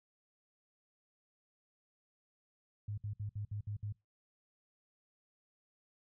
sine tone bursts, 103.8 Hz, G#2, in tune, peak -37 dBFS, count 7, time 2.88-3.925 s, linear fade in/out 5 ms, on 97 ms, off 61 ms, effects noise-tail reverb RT60 0.2 s tail -23 dB re dry

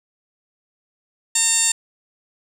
15% pulse tone with band-pass filter, 910 Hz, A#5, 42 cents flat, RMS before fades -18 dBFS, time 1.35-1.72 s, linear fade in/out 5 ms, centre 7100 Hz, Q 6.6, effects none

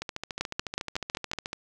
two click trains, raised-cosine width 0.2 ms, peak -16 / -11 dBFS, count 22 / 6, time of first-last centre 0.02-1.531 / 0.41-1.334 s, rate 13.9 / 5.41 Hz, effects none

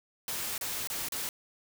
white noise with dropouts, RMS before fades -35 dBFS, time 0.28-1.29 s, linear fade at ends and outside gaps 1 ms, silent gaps 0.579-0.611 / 0.873-0.9 / 1.086-1.121 s, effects none

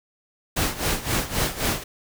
pink noise with tremolo, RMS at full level -22 dBFS, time 0.56-1.84 s, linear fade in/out 10 ms, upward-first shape sine, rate 3.8 Hz, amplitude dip 80%, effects none

